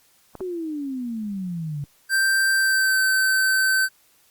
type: clicks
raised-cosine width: 1 ms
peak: -22 dBFS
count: 2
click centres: 0.353 / 0.406 s
type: exponential sweep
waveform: sine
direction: down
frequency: 378.7 to 140 Hz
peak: -26 dBFS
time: 0.41-1.84 s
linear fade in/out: 0 ms
type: tone with pitch glide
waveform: square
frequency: 1568 to 1539.3 Hz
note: G6 to G6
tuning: 0 to -32 cents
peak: -18 dBFS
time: 2.09-3.89 s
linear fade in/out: 50 ms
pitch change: -32 cents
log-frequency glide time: 2.55-2.99 s
effects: white hiss -59 dBFS RMS until 4.3 s + Opus 48 kbps